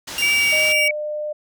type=low-pass noise; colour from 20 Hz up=white; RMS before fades=-32 dBFS; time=0.07-0.73 s; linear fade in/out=10 ms; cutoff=6400 Hz; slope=12 dB/octave
type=tone; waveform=sawtooth; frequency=2794 Hz; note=F7; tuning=in tune; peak=-17 dBFS; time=0.18-0.88 s; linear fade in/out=2 ms
type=tone with vibrato; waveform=sine; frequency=2288 Hz; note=D7; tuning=46 cents flat; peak=-16 dBFS; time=0.22-0.91 s; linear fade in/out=5 ms; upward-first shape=sine; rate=2.5 Hz; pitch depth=15 cents each way
type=tone with pitch glide; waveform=sine; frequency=618 to 601.8 Hz; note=D#5 to D5; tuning=-12 to +42 cents; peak=-23 dBFS; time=0.52-1.33 s; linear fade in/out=10 ms; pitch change=-46 cents; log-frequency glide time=0.67-0.88 s
effects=none